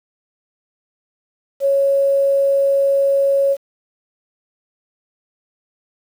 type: tone with quantisation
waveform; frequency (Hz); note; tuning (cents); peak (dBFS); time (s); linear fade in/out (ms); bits
sine; 553; C#5; -4; -12; 1.6-3.57; 50; 7
effects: none